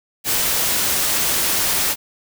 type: noise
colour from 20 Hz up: white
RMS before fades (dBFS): -19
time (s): 0.24-1.96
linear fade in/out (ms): 50
effects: none